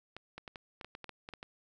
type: clicks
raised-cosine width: 0.3 ms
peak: -28 dBFS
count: 12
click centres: 0.166 / 0.38 / 0.478 / 0.558 / 0.812 / 0.846 / 0.951 / 1.043 / 1.093 / 1.289 / 1.337 / 1.429 s
effects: none